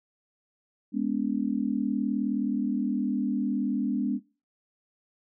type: chord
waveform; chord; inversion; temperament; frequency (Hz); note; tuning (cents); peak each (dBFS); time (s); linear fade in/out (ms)
sine; G# diminished; none; equal with one note detuned; 207.7 / 246.9 / 286.3; G#3 / B3 / D4; 0 / 0 / -44; -29; 0.92-4.2; 50
effects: noise-tail reverb RT60 0.3 s tail -17 dB re dry